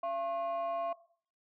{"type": "tone pair together", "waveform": "sine", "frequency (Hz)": [680.6, 1081], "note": ["F5", "C#6"], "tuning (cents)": [-45, -44], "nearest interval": "minor sixth", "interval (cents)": 801, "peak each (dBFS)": [-32, -36], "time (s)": [0.03, 0.93], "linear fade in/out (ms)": 5, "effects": ["noise-tail reverb RT60 0.5 s tail -17 dB re dry", "tanh soft clip ceiling -29 dBFS"]}